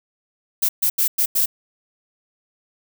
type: noise bursts at uneven times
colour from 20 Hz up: violet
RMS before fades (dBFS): -18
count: 5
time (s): 0.62-0.69 / 0.82-0.9 / 0.98-1.08 / 1.18-1.26 / 1.35-1.46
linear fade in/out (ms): 10
effects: none